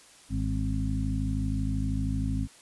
harmonic tone with a mistuned harmonic, 52.8 Hz, G#1, 29 cents sharp, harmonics 1 / 2 / 3 / 4 / 5, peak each -30 / -31 / -36 / -36 / -33 dBFS, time 0.29-2.48 s, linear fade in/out 50 ms, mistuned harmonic 4, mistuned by -55 cents, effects white hiss -54 dBFS RMS until 2.61 s + resampled to 24000 Hz

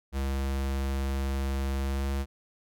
square tone with pitch glide, 67.8 to 68.55 Hz, C#2 to C#2, -38 to -19 cents, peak -28 dBFS, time 0.12-2.26 s, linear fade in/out 50 ms, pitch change +19 cents, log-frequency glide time 1.81-2.1 s, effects none

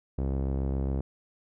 sawtooth tone with low-pass filter, 67.3 Hz, C2, 49 cents sharp, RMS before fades -29 dBFS, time 0.18-1.01 s, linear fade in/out 5 ms, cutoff 510 Hz, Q 0.9, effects none

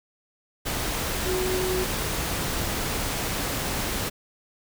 sine tone in noise, 370 Hz, F#4, in tune, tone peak -25 dBFS, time 1.25-1.85 s, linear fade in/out 20 ms, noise pink, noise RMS -28 dBFS, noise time 0.65-4.1 s, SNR 0 dB, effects none

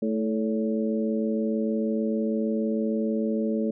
sine tone cluster, 219.9 / 326.4 / 435.4 / 562 Hz, A3 / E4 / A4 / C#5, -1 / -17 / -18 / +24 cents, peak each -25 / -32 / -30 / -33 dBFS, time 0.02-3.71 s, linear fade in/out 5 ms, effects none

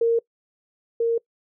sine tone pair in turn, 462.4 / 462.4 Hz, A#4 / A#4, -14 / -14 cents, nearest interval unison, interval 0 cents, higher neither, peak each -16 / -18 dBFS, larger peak first, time 0.01-0.19 / 1-1.18 s, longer neither, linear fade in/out 5 ms, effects noise-tail reverb RT60 0.1 s tail -23 dB re dry

